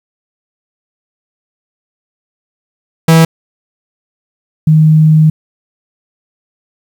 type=tone pair in turn; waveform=45% pulse / sine; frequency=163 / 156.04 Hz; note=E3 / D#3; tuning=-19 / +5 cents; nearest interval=minor second; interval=76 cents; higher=first; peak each=-3 dBFS; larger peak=neither; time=3.08-3.25 / 4.67-5.3 s; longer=second; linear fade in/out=5 ms; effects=7-bit